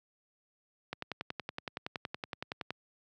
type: click train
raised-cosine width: 0.3 ms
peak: -20 dBFS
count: 20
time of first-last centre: 0.93-2.706 s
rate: 10.7 Hz
effects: high-pass 100 Hz 12 dB/octave